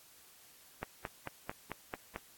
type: click train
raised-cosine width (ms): 0.5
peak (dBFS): -22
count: 7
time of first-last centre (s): 0.83-2.16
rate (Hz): 4.51
effects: white hiss -60 dBFS RMS until 2.37 s + AAC 64 kbps